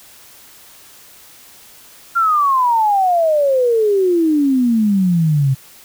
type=exponential sweep; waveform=sine; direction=down; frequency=1399 to 130 Hz; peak=-11 dBFS; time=2.15-5.55 s; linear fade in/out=20 ms; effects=white hiss -43 dBFS RMS until 5.84 s